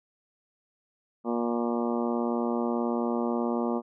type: harmonic tone with a mistuned harmonic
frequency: 118.4 Hz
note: A#2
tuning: 27 cents sharp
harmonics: 2 / 3 / 4 / 5 / 6 / 7 / 8 / 9 / 10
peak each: -28 / -32 / -34 / -36 / -38 / -39 / -40 / -41 / -42 dBFS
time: 1.24-3.82 s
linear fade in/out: 50 ms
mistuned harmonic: 9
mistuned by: +27 cents
effects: none